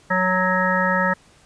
harmonic tone with a mistuned harmonic, 185 Hz, F#3, in tune, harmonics 1 / 3 / 5 / 7 / 9 / 10, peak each -24 / -24 / -24 / -24 / -24 / -24 dBFS, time 0.1-1.14 s, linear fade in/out 10 ms, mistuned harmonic 10, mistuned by +21 cents, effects pink hiss -53 dBFS RMS until 1.45 s + resampled to 22050 Hz

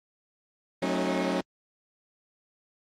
20% pulse chord, D# half-diminished seventh, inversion first, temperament equal with one note detuned, 185 / 220 / 271.9 / 311.1 Hz, F#3 / A3 / C#4 / D#4, 0 / 0 / -33 / 0 cents, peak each -25 / -29 / -25 / -27 dBFS, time 0.82-1.41 s, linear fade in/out 5 ms, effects low-pass 6000 Hz 12 dB/octave + Opus 32 kbps

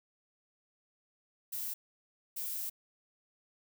violet noise bursts at uneven times, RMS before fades -38 dBFS, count 2, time 1.52-1.74 / 2.36-2.7 s, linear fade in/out 10 ms, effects none

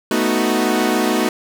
sawtooth chord, B dominant seventh, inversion third, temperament equal, 220 / 246.9 / 311.1 / 370 Hz, A3 / B3 / D#4 / F#4, 0 / 0 / 0 / 0 cents, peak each -17 dBFS, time 0.11-1.29 s, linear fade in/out 2 ms, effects none

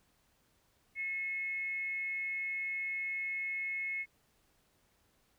sine tone with frequency modulation, 2172 Hz, C#7, 36 cents flat, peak -34 dBFS, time 0.95-4.06 s, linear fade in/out 50 ms, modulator 395 Hz, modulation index 0.23, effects pink hiss -72 dBFS RMS until 5.38 s

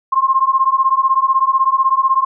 sine beating tone pair, 1056 / 1072 Hz, C6 / C6, +16 / +42 cents, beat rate 16 Hz, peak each -14 dBFS, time 0.12-2.25 s, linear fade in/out 10 ms, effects none

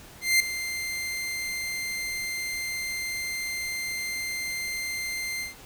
sawtooth tone with ADSR envelope, 2091 Hz, C7, 2 cents flat, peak -13 dBFS, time 0.21-5.55 s, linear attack 190 ms, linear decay 4 ms, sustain -13 dB, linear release 140 ms, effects pink hiss -48 dBFS RMS until 5.65 s

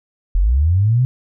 sine linear sweep, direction up, 39.12 to 130.81 Hz, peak -11 dBFS, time 0.35-1.05 s, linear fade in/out 0 ms, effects none

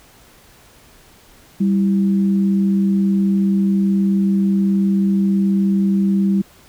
sine tone pair together, 196 / 330.7 Hz, G3 / E4, 0 / +6 cents, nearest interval major sixth, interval 906 cents, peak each -13 / -25 dBFS, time 1.6-6.42 s, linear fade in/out 10 ms, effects pink hiss -48 dBFS RMS until 6.68 s

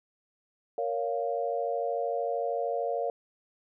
sine chord, Bb minor, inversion none, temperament just, 466.2 / 559.4 / 699.2 Hz, Bb4 / Db5 / F5, 0 / +16 / +2 cents, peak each -32 dBFS, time 0.78-3.1 s, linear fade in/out 2 ms, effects none

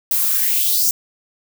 violet noise with high-pass filter sweep, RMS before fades -17 dBFS, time 0.11-0.91 s, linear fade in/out 2 ms, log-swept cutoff 730 to 6200 Hz, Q 3.4, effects none

